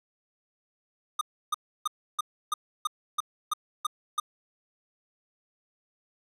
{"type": "tone bursts", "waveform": "square", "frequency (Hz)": 1222, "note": "D#6", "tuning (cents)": -32, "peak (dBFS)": -25, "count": 10, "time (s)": [1.19, 4.2], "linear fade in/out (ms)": 5, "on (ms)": 22, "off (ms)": 310, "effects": ["resampled to 32000 Hz"]}